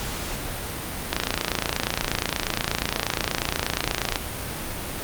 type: click train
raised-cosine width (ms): 0.2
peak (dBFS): -4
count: 87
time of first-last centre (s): 1.13-4.158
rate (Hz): 28.4
effects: pink hiss -31 dBFS RMS until 5.03 s + Opus 48 kbps